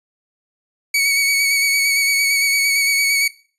sawtooth tone with vibrato, 2241 Hz, C#7, 18 cents sharp, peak -11 dBFS, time 0.94-3.28 s, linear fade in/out 5 ms, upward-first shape square, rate 8.8 Hz, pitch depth 21 cents each way, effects noise-tail reverb RT60 0.4 s tail -19 dB re dry + resampled to 32000 Hz

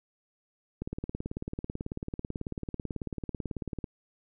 click train, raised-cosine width 3 ms, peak -21 dBFS, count 56, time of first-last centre 0.82-3.842 s, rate 18.2 Hz, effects none

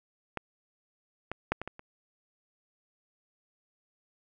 clicks, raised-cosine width 0.5 ms, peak -18 / -19 / -11 / -21 / -22 / -30 dBFS, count 6, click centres 0.373 / 1.316 / 1.52 / 1.616 / 1.676 / 1.794 s, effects none

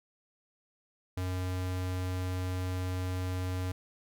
square tone, 91.8 Hz, F#2, 13 cents flat, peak -32 dBFS, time 1.17-3.72 s, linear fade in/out 5 ms, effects none

